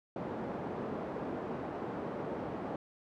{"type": "band-pass noise", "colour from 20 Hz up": "pink", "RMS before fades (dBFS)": -39, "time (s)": [0.16, 2.76], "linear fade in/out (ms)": 2, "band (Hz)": [220, 770], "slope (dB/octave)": 12, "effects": []}